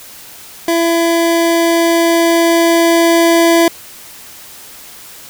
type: tone with level ramp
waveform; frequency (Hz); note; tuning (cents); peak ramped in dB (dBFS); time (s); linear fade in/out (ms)
25% pulse; 335.2; E4; +29; -7 to -3; 0.68-3.68; 2
effects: white hiss -35 dBFS RMS until 5.29 s